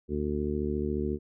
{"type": "harmonic tone", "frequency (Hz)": 74.2, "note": "D2", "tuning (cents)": 18, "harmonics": [1, 2, 3, 4, 5, 6], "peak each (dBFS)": [-34, -38, -33, -37, -32, -38], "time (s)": [0.08, 1.19], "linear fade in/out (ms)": 50, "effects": []}